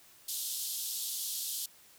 white band-pass noise, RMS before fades -37 dBFS, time 0.28-1.66 s, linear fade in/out 5 ms, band 3200 to 15000 Hz, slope 48 dB/octave, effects white hiss -59 dBFS RMS until 1.98 s

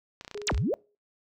clicks, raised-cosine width 0.2 ms, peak -23 dBFS, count 11, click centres 0.211 / 0.248 / 0.279 / 0.313 / 0.345 / 0.376 / 0.417 / 0.478 / 0.511 / 0.546 / 0.578 s
sine tone with exponential decay, 414.1 Hz, G#4, 5 cents flat, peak -32 dBFS, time 0.35-0.95 s, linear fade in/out 1 ms, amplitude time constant 130 ms
sine exponential two-way sweep, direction down then up, 8372 to 49 to 645 Hz, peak -24 dBFS, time 0.47-0.74 s, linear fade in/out 0 ms, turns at 0.54 s
effects noise-tail reverb RT60 0.3 s tail -25 dB re dry

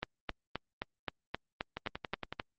two click trains, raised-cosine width 0.3 ms, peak -20 / -17 dBFS, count 7 / 10, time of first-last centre 1.77-2.326 / 0.03-2.398 s, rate 10.8 / 3.8 Hz, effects low-pass 4000 Hz 12 dB/octave + Opus 32 kbps

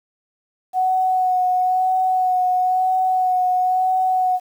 sine tone with vibrato, 740 Hz, F#5, in tune, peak -15 dBFS, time 0.73-4.4 s, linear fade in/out 50 ms, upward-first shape sine, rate 1 Hz, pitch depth 18 cents each way, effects 8-bit

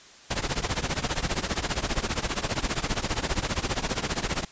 pink noise with tremolo, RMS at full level -24 dBFS, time 0.3-4.45 s, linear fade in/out 10 ms, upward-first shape triangle, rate 15 Hz, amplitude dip 95%, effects white hiss -50 dBFS RMS until 4.51 s + resampled to 16000 Hz

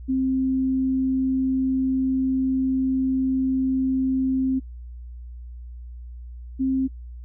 sine tone pair in turn, 262.4 / 264.2 Hz, C4 / C4, +5 / +17 cents, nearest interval unison, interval 12 cents, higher second, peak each -19 dBFS, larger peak neither, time 0.08-4.6 / 6.59-6.88 s, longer first, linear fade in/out 20 ms, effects noise-tail reverb RT60 0.1 s tail -22 dB re dry + added 60 Hz sine -35 dBFS peak until 7.24 s

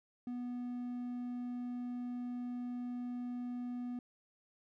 triangle tone, 245.2 Hz, B3, 12 cents flat, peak -36 dBFS, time 0.27-3.99 s, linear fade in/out 2 ms, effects none

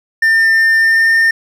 triangle tone with pitch glide, 1801 to 1813.5 Hz, A6 to A#6, +40 to -48 cents, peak -6 dBFS, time 0.22-1.31 s, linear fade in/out 5 ms, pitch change +12 cents, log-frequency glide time 0.77-1.14 s, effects none

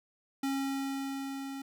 square tone with level ramp, 272.7 Hz, C#4, 28 cents flat, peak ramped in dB -30 to -39 dBFS, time 0.43-1.62 s, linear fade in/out 5 ms, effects none

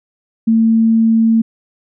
sine tone, 225.2 Hz, A3, 40 cents sharp, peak -8 dBFS, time 0.47-1.42 s, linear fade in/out 10 ms, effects none

